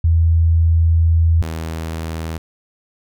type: tone pair in turn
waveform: sine / sawtooth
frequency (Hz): 82.41 / 80.85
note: E2 / E2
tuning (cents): 0 / -33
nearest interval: unison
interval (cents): 33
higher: first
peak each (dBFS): -10 / -19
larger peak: first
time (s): 0.04-1.42 / 1.42-2.38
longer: first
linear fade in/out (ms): 5
effects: none